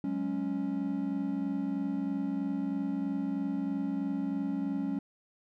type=chord; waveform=triangle; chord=F# suspended second; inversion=none; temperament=just; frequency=185 / 208.1 / 277.5 Hz; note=F#3 / G#3 / C#4; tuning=0 / +4 / +2 cents; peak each=-35 / -34 / -30 dBFS; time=0.04-4.99 s; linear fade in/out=2 ms; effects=none